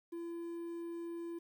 triangle tone with quantisation, 339.2 Hz, E4, 50 cents sharp, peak -38 dBFS, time 0.12-1.39 s, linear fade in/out 10 ms, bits 11, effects none

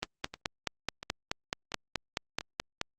two click trains, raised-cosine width 0.2 ms, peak -12 / -22 dBFS, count 14 / 4, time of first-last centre 0.03-2.814 / 0.34-2.409 s, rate 4.67 / 1.45 Hz, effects Opus 32 kbps

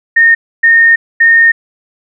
sine tone bursts at uneven times, 1836 Hz, A#6, 27 cents flat, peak -3 dBFS, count 3, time 0.16-0.35 / 0.63-0.96 / 1.2-1.52 s, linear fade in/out 10 ms, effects none

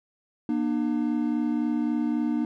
triangle tone pair together, 237.6 / 301.3 Hz, A#3 / D4, +33 / +44 cents, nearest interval major third, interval 411 cents, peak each -24 dBFS, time 0.49-2.45 s, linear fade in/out 2 ms, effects none

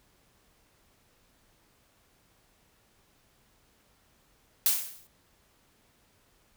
blue noise with exponential decay, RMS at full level -21 dBFS, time 4.66-5.07 s, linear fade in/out 1 ms, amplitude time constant 89 ms, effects pink hiss -66 dBFS RMS until 6.56 s

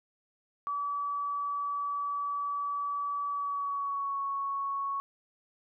sine tone with pitch glide, 1147 to 1108.6 Hz, D6 to C#6, -41 to 0 cents, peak -30 dBFS, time 0.67-5 s, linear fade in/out 0 ms, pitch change -59 cents, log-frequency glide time 3.29-4.2 s, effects none

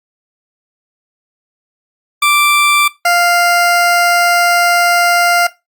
20% pulse tone pair in turn, 1174 / 698.1 Hz, D6 / F5, -1 / -1 cents, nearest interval major sixth, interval 900 cents, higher first, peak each -4 dBFS, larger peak neither, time 2.22-2.88 / 3.05-5.47 s, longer second, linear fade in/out 5 ms, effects noise-tail reverb RT60 0.2 s tail -17 dB re dry + Opus 48 kbps

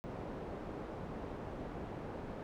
white low-pass noise, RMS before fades -44 dBFS, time 0.04-2.43 s, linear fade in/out 0 ms, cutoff 550 Hz, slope 12 dB/octave, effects none

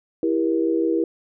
sine chord, E diminished, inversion none, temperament just, 329.6 / 395.6 / 474.7 Hz, E4 / G4 / Bb4, 0 / +16 / +31 cents, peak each -20 / -25 / -24 dBFS, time 0.23-1.04 s, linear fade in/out 2 ms, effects none

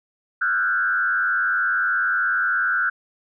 sine tone with frequency modulation, 1480 Hz, F#6, in tune, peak -18 dBFS, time 0.41-2.9 s, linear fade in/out 10 ms, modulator 96.6 Hz, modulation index 1.2, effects none

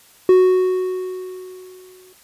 triangle tone with exponential decay, 369.5 Hz, F#4, 2 cents flat, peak -5 dBFS, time 0.29-2.13 s, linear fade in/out 2 ms, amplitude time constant 400 ms, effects white hiss -50 dBFS RMS until 2.23 s + resampled to 32000 Hz

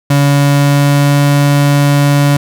35% pulse tone with pitch glide, 142 to 143.15 Hz, C#3 to D3, +42 to -44 cents, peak -5 dBFS, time 0.1-2.37 s, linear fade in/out 5 ms, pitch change +14 cents, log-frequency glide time 0.29-1.24 s, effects none

